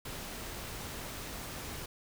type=noise; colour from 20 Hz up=pink; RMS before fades=-42 dBFS; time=0.05-1.86 s; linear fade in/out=5 ms; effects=none